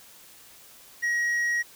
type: tone with tanh clipping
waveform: sine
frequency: 1898 Hz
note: A#6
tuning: 31 cents sharp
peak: -24 dBFS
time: 1.02-1.63 s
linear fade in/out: 20 ms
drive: 5 dB
effects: white hiss -51 dBFS RMS until 1.75 s